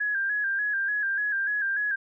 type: tone with vibrato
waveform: sine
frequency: 1634 Hz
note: G#6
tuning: 29 cents flat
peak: -24 dBFS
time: 0-1.96 s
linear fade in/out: 10 ms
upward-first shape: square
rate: 3.4 Hz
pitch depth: 49 cents each way
effects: none